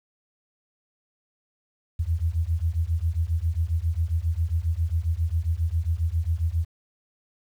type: beating tone pair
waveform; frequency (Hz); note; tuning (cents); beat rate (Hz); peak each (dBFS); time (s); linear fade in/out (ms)
sine; 79 / 86.4; D#2 / F2; +27 / -18; 7.4; -25; 1.99-6.65; 10
effects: 9-bit